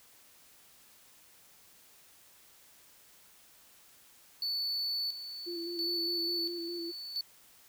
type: tone with tremolo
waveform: triangle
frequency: 4471 Hz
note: C#8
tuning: 14 cents sharp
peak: -30 dBFS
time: 4.42-7.21 s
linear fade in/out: 2 ms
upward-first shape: square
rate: 0.73 Hz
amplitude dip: 65%
type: tone with vibrato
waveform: sine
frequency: 342 Hz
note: F4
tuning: 36 cents flat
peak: -37 dBFS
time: 5.46-6.92 s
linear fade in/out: 20 ms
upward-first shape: square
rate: 4.9 Hz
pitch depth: 28 cents each way
effects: white hiss -60 dBFS RMS until 7.68 s